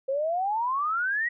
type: exponential sweep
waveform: sine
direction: up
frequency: 523 to 1945 Hz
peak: -24 dBFS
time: 0.08-1.29 s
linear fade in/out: 10 ms
effects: none